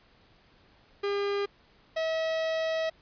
45% pulse tone pair in turn, 403 / 643.8 Hz, G4 / E5, +48 / -41 cents, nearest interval minor sixth, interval 811 cents, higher second, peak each -27 dBFS, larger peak neither, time 1.03-1.46 / 1.96-2.9 s, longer second, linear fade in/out 10 ms, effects pink hiss -61 dBFS RMS until 3.01 s + resampled to 11025 Hz

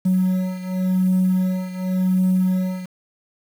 triangle beating tone pair, 185 / 185.9 Hz, F#3 / F#3, 0 / +8 cents, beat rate 0.9 Hz, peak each -16 / -19 dBFS, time 0.05-2.86 s, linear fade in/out 10 ms, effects tanh soft clip ceiling -10 dBFS + 7-bit

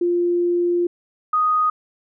sine tone pair in turn, 349.2 / 1244.4 Hz, F4 / D#6, 0 / 0 cents, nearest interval octave + minor seventh, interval 2200 cents, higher second, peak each -16 / -15 dBFS, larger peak second, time 0.01-0.87 / 1.33-1.7 s, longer first, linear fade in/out 5 ms, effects none

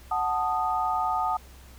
sine chord, D# diminished, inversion first, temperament equal with one note detuned, 740 / 880 / 1238.1 Hz, F#5 / A5 / D#6, 0 / 0 / -9 cents, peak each -28 dBFS, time 0.11-1.37 s, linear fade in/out 5 ms, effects added 64 Hz sine -47 dBFS peak until 1.78 s + pink hiss -53 dBFS RMS until 1.78 s

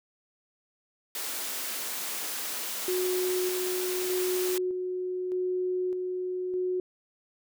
white high-pass noise, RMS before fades -34 dBFS, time 1.15-4.58 s, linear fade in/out 2 ms, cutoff 230 Hz, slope 24 dB/octave
sine tone with tremolo, 366 Hz, F#4, 19 cents flat, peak -26 dBFS, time 2.88-6.8 s, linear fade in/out 2 ms, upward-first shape square, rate 0.82 Hz, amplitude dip 30%
effects none

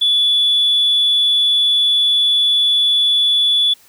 sine tone, 3440 Hz, A7, 40 cents flat, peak -10 dBFS, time 0.01-3.74 s, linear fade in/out 10 ms, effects tanh soft clip ceiling -7 dBFS + white hiss -49 dBFS RMS until 3.88 s

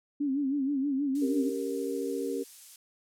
sine tone with vibrato, 277.2 Hz, C#4, in tune, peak -26 dBFS, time 0.2-1.5 s, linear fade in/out 10 ms, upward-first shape sine, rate 6.3 Hz, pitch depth 95 cents each way
violet noise, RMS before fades -42 dBFS, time 1.15-2.76 s, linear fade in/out 2 ms
sine chord, G diminished, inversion second, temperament equal, 277.2 / 392 / 466.2 Hz, Db4 / G4 / Bb4, 0 / 0 / 0 cents, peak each -34 dBFS, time 1.21-2.44 s, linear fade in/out 20 ms
effects low-pass 9000 Hz 12 dB/octave

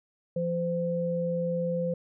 sine tone pair together, 171.66 / 514 Hz, F3 / C5, -30 / -31 cents, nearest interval octave + perfect fifth, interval 1899 cents, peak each -30 / -28 dBFS, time 0.36-1.94 s, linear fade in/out 5 ms, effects none

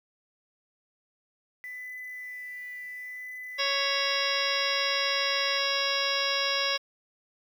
sine tone with vibrato, 1994 Hz, B6, 16 cents sharp, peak -37 dBFS, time 1.64-5.58 s, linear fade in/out 0 ms, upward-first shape triangle, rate 0.72 Hz, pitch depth 10 cents each way
harmonic tone, 554.4 Hz, C#5, in tune, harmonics 1 / 2 / 3 / 4 / 5 / 6 / 7 / 9 / 10, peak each -34 / -34 / -34 / -34 / -34 / -34 / -34 / -34 / -34 dBFS, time 3.58-6.78 s, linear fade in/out 20 ms
effects 9-bit

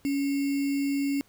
sine tone with sample-and-hold, 279.6 Hz, C#4, 15 cents sharp, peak -24 dBFS, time 0.05-1.21 s, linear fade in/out 0 ms, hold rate 2450 Hz, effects pink hiss -62 dBFS RMS until 1.28 s

